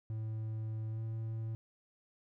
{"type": "tone with pitch glide", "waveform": "triangle", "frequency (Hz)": [110, 111.79], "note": ["A2", "A2"], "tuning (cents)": [0, 28], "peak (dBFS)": -34, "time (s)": [0.1, 1.55], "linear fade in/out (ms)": 0, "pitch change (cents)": 28, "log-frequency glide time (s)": [0.9, 1.01], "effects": []}